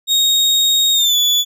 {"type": "tone with pitch glide", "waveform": "35% pulse", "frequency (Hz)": [3736, 3446], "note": ["A#7", "A7"], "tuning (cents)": [3, -37], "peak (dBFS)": -10, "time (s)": [0.07, 1.45], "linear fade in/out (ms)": 50, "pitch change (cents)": -140, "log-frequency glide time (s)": [0.93, 1.16], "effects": []}